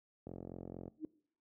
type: click train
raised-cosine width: 2 ms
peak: -32 dBFS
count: 28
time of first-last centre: 0.27-0.879 s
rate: 44.3 Hz
type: tone with exponential growth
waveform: sine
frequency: 311.1 Hz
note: D#4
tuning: in tune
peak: -33 dBFS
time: 0.97-1.05 s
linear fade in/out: 2 ms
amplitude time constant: 16 ms
effects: noise-tail reverb RT60 0.6 s tail -22 dB re dry + high-pass 80 Hz 12 dB/octave